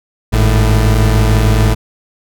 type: tone pair together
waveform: 40% pulse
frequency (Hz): 51.56 / 109.8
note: G#1 / A2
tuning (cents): -12 / -3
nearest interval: octave + minor second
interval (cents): 1309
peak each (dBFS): -10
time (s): 0.32-1.75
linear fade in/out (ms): 20
effects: none